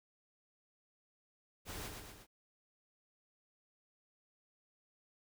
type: noise with echo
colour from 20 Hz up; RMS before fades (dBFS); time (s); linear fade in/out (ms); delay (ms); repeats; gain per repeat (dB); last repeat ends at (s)
pink; -45; 1.65-1.91; 50; 120; 3; -4; 2.27
effects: none